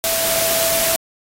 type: tone in noise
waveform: sine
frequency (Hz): 659.3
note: E5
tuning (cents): 0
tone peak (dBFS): -22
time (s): 0.04-0.96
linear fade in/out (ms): 0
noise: white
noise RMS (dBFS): -19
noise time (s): 0.04-0.96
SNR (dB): -6
effects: AAC 48 kbps